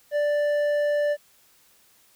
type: tone with hard clipping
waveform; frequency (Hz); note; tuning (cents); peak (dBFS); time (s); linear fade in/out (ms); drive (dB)
sine; 587.3; D5; 0; -22; 0.11-1.17; 50; 6
effects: white hiss -59 dBFS RMS until 2.15 s

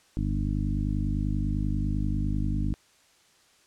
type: harmonic tone with a mistuned harmonic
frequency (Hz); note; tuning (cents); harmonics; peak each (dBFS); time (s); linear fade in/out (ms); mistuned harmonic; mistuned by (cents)
50.1; G1; +38; 1 / 2 / 3 / 4 / 5 / 6; -28 / -31 / -33 / -34 / -35 / -36; 0.17-2.74; 0; 1; -97
effects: white hiss -61 dBFS RMS until 3.66 s + low-pass 8000 Hz 12 dB/octave

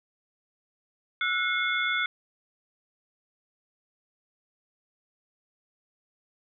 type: tone cluster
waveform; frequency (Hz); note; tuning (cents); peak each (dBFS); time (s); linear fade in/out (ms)
sine; 1335 / 1462 / 2161 / 3456; E6 / F#6 / C#7 / A7; +22 / -21 / -45 / -32; -33 / -29 / -28 / -32; 1.21-2.06; 2
effects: none

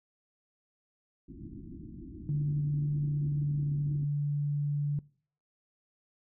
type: low-pass noise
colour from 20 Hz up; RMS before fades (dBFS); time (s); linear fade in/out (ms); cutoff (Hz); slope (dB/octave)
white; -45; 1.28-4.05; 10; 340; 96
type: tone with pitch glide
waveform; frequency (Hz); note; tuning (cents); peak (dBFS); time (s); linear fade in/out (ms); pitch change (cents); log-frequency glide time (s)
sine; 146.5 to 145.15; D3 to D3; -4 to -20; -27; 2.29-4.99; 2; -16; 2.89-3.6
effects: noise-tail reverb RT60 0.5 s tail -23 dB re dry

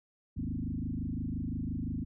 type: tone with frequency modulation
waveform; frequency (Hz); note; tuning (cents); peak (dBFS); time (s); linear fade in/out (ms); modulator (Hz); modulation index
sine; 164.81; E3; 0; -32; 0.36-2.05; 20; 25.8; 4.3
effects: none

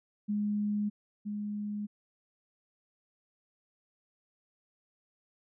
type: tone pair in turn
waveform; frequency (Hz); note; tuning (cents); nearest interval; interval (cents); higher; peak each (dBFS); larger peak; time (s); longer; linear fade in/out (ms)
sine; 207.7 / 207.7; G#3 / G#3; 0 / 0; unison; 0; neither; -28 / -33; first; 0.28-0.9 / 1.25-1.87; neither; 20
effects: none

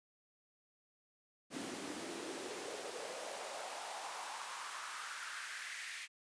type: noise with high-pass filter sweep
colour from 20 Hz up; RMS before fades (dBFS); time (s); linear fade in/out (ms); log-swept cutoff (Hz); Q
pink; -45; 1.5-6.08; 50; 240 to 2100; 3.1
effects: resampled to 22050 Hz

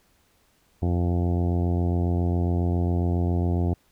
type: harmonic tone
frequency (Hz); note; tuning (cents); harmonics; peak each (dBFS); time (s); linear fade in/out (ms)
87.31; F2; 0; 1 / 2 / 3 / 4 / 5 / 6 / 7 / 8 / 9 / 10; -22 / -28 / -31 / -32 / -38 / -43 / -43 / -38 / -44 / -49; 0.82-3.74; 5
effects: pink hiss -64 dBFS RMS until 3.91 s

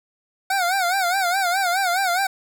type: tone with vibrato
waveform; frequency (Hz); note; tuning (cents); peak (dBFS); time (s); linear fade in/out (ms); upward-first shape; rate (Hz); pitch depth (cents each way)
25% pulse; 740; F#5; 0; -15; 0.5-2.27; 5; sine; 4.8; 120
effects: none

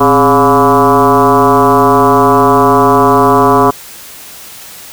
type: tone with frequency modulation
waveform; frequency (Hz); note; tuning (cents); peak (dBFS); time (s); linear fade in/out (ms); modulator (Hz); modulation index
sine; 706; F5; +19; -4; 0-3.71; 10; 147; 3.4
effects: white hiss -31 dBFS RMS until 4.92 s

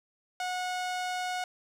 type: tone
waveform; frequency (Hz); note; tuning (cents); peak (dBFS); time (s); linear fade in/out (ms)
sawtooth; 730; F#5; -24; -27; 0.4-1.44; 2
effects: low-pass 8000 Hz 12 dB/octave + 10-bit

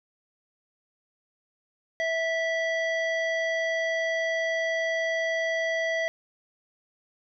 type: harmonic tone with a mistuned harmonic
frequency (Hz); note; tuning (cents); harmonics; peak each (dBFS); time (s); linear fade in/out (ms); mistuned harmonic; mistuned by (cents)
655; E5; -11; 1 / 3 / 5 / 7 / 9; -27 / -28 / -41 / -47 / -48; 2-6.08; 0; 7; +35
effects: none

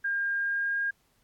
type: tone with pitch glide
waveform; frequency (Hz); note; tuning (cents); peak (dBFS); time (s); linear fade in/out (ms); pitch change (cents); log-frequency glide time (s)
sine; 1609 to 1620.2; G6 to G#6; +45 to -43; -26; 0.04-0.91; 10; +12; 0.35-0.79
effects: pink hiss -69 dBFS RMS until 1.23 s + AAC 64 kbps

